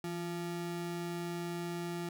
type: ring-modulated tone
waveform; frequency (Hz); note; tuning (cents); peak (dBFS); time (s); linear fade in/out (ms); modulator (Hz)
square; 258.2; C4; -23; -34; 0.04-2.09; 2; 89.8
effects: none